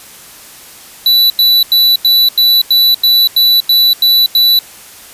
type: tone bursts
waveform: square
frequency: 3961 Hz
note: B7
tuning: 4 cents sharp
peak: -6 dBFS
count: 11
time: 1.06-4.59 s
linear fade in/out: 2 ms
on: 240 ms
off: 89 ms
effects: white hiss -35 dBFS RMS until 5.13 s + resampled to 32000 Hz

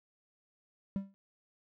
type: tone with exponential decay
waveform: triangle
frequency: 196 Hz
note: G3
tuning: in tune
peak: -26 dBFS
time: 0.96-1.14 s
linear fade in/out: 0 ms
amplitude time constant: 39 ms
effects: none

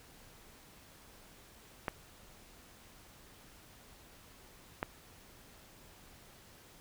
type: clicks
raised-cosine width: 0.5 ms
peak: -18 dBFS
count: 2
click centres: 1.882 / 4.829 s
effects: pink hiss -58 dBFS RMS until 6.8 s

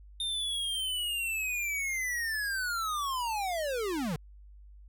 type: linear sweep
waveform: square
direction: down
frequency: 3649 to 140.5 Hz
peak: -31 dBFS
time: 0.2-4.16 s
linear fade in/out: 2 ms
effects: added 50 Hz sine -49 dBFS peak until 4.88 s

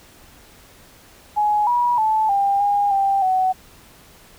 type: tone with pitch steps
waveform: sine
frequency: 838 / 967 / 871 / 797 / 813 / 787 / 749 Hz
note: G#5 / B5 / A5 / G5 / G#5 / G5 / F#5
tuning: +15 / -37 / -18 / +28 / -37 / +7 / +21 cents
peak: -15 dBFS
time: 1.36-3.53 s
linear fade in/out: 20 ms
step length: 310 ms
effects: pink hiss -48 dBFS RMS until 4.38 s

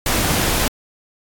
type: noise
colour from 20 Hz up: pink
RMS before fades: -18 dBFS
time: 0.06-0.68 s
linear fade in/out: 2 ms
effects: AAC 64 kbps

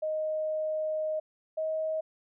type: tone pair in turn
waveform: sine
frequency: 622.3 / 631.7 Hz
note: D#5 / D#5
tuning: 0 / +26 cents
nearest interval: unison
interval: 26 cents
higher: second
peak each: -28 dBFS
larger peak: neither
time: 0.02-1.2 / 1.57-2.01 s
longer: first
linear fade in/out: 10 ms
effects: none

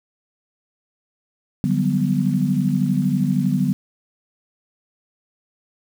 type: chord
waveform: sine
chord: G major seventh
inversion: second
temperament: equal with one note detuned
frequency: 146.83 / 183.4 / 196 / 246.9 Hz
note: D3 / F#3 / G3 / B3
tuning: 0 / -15 / 0 / 0 cents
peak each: -22 dBFS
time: 1.64-3.73 s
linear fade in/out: 0 ms
effects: 7-bit

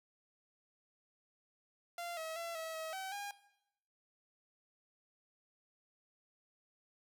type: tone with pitch steps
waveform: sawtooth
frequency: 691 / 642 / 675 / 646 / 640 / 765 / 811 Hz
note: F5 / E5 / E5 / E5 / D#5 / G5 / G#5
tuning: -19 / -46 / +41 / -35 / +49 / -42 / -41 cents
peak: -37 dBFS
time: 1.98-3.31 s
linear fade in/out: 2 ms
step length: 190 ms
effects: noise-tail reverb RT60 0.8 s tail -17 dB re dry

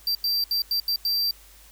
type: tone bursts at uneven times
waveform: square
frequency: 4699 Hz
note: D8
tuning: in tune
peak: -22 dBFS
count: 6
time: 0.07-0.15 / 0.24-0.44 / 0.51-0.62 / 0.71-0.8 / 0.88-0.96 / 1.05-1.31 s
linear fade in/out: 2 ms
effects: added 50 Hz sine -52 dBFS peak until 1.71 s + white hiss -52 dBFS RMS until 1.71 s

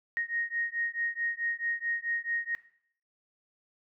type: beating tone pair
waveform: sine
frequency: 1864.7 / 1869.3 Hz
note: A#6 / A#6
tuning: 0 / +4 cents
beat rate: 4.6 Hz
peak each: -33 / -33 dBFS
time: 0.17-2.55 s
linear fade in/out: 0 ms
effects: noise-tail reverb RT60 0.6 s tail -17 dB re dry

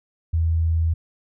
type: tone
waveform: sine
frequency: 81.8 Hz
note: E2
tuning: 13 cents flat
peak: -17 dBFS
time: 0.33-0.94 s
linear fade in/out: 10 ms
effects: none

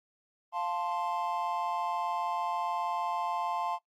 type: chord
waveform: triangle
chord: F major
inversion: none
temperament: equal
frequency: 698.5 / 880 / 1046.5 Hz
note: F5 / A5 / C6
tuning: 0 / 0 / 0 cents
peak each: -34 / -32 / -33 dBFS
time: 0.52-3.79 s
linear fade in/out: 50 ms
effects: noise-tail reverb RT60 0.1 s tail -18 dB re dry + Opus 32 kbps

